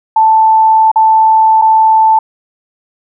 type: tone with dropouts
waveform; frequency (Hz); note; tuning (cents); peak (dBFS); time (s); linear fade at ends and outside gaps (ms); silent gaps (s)
sine; 881; A5; +2; -4; 0.16-2.19; 5; 0.916-0.958 / 1.616-1.62
effects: none